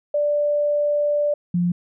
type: tone pair in turn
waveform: sine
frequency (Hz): 587.3 / 175.52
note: D5 / F3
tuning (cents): 0 / +9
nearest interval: octave + major sixth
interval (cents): 2091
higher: first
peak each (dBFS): -17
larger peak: neither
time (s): 0.14-1.34 / 1.54-1.72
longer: first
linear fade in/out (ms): 5
effects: none